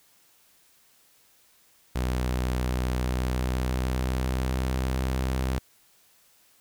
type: tone with pitch glide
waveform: sawtooth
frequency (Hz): 62.6 to 64.7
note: B1 to C2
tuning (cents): +24 to -19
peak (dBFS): -21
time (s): 1.95-5.59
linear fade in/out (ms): 10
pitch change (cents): +57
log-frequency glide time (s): 2.94-5.05
effects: white hiss -61 dBFS RMS until 6.6 s